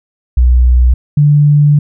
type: tone pair in turn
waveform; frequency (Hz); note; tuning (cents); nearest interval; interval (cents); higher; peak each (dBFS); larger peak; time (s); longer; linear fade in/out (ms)
sine; 61.74 / 146.84; B1 / D3; 0 / 0; octave + minor third; 1500; second; -4; neither; 0.37-0.94 / 1.17-1.79; second; 5
effects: none